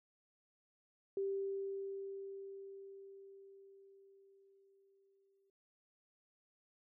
sine tone with exponential decay, 392 Hz, G4, in tune, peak -34 dBFS, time 1.17-5.5 s, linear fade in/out 2 ms, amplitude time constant 940 ms, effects none

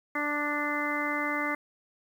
harmonic tone, 293.9 Hz, D4, 1 cent sharp, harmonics 1 / 2 / 3 / 4 / 5 / 6 / 7, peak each -34 / -37 / -38 / -34 / -38 / -37 / -32 dBFS, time 0.15-1.55 s, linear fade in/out 5 ms, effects 9-bit

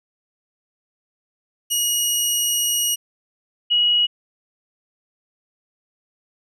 15% pulse / sine tone pair in turn, 2894 / 2906 Hz, F#7 / F#7, -39 / -32 cents, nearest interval unison, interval 7 cents, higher second, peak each -11 / -14 dBFS, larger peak first, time 1.7-2.96 / 3.7-4.07 s, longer first, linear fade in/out 20 ms, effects none

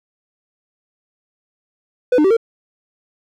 triangle tone with pitch steps, 497.9 / 301.8 / 385.5 / 457.1 Hz, B4 / D4 / G4 / A#4, +14 / +47 / -29 / -34 cents, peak -8 dBFS, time 2.12-2.368 s, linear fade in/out 5 ms, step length 62 ms, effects none

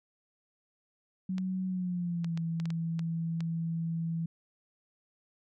sine tone with pitch glide, 186.5 to 165.2 Hz, F#3 to E3, +14 to +4 cents, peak -30 dBFS, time 1.29-4.26 s, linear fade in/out 5 ms, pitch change -210 cents, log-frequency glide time 1.67-2.36 s
clicks, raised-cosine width 0.2 ms, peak -26 dBFS, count 8, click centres 1.382 / 2.245 / 2.375 / 2.6 / 2.656 / 2.704 / 2.993 / 3.406 s
effects none

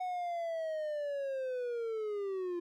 triangle linear sweep, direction down, 740 to 343.4 Hz, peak -32 dBFS, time 0-2.6 s, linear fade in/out 10 ms, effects none

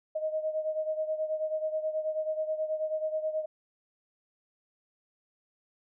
sine beating tone pair, 622.3 / 631.6 Hz, D#5 / D#5, 0 / +26 cents, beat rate 9.3 Hz, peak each -30 / -35 dBFS, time 0.15-3.46 s, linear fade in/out 10 ms, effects none

